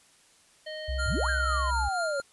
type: harmonic tone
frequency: 620 Hz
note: D#5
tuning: 6 cents flat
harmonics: 1 / 3 / 5 / 7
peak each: -37 / -42 / -44 / -45 dBFS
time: 0.66-1.71 s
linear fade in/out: 10 ms
type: tone with vibrato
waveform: sine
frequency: 65.41 Hz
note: C2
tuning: in tune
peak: -28 dBFS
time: 0.88-1.89 s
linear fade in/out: 10 ms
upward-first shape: sine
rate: 15 Hz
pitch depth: 34 cents each way
type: tone with tremolo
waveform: square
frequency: 1400 Hz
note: F6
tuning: 4 cents sharp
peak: -30 dBFS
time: 0.98-2.22 s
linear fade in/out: 20 ms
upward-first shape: sine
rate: 4.1 Hz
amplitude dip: 40%
type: exponential two-way sweep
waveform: sine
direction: up then down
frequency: 74.8 to 1643 to 541 Hz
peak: -28 dBFS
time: 1.06-2.2 s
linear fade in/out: 0 ms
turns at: 1.29 s
effects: white hiss -60 dBFS RMS until 2.32 s + resampled to 24000 Hz